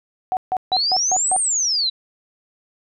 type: tone bursts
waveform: sine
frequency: 746 Hz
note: F#5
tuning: 14 cents sharp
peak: -17 dBFS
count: 6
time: 0.32-1.364 s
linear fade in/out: 0 ms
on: 49 ms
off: 150 ms
type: exponential two-way sweep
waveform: sine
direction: up then down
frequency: 3888 to 9090 to 3888 Hz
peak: -17 dBFS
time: 0.72-1.9 s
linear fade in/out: 10 ms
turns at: 1.38 s
effects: none